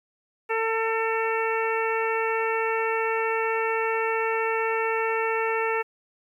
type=harmonic tone; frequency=448.7 Hz; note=A4; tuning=34 cents sharp; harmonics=1 / 2 / 3 / 4 / 5 / 6; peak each=-26 / -29 / -31 / -32 / -33 / -34 dBFS; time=0.49-5.83 s; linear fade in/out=20 ms; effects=10-bit